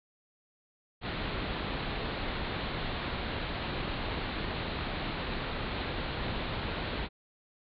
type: low-pass noise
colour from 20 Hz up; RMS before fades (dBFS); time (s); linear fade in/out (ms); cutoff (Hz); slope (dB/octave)
pink; -35; 1.01-7.09; 50; 4300; 96
effects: none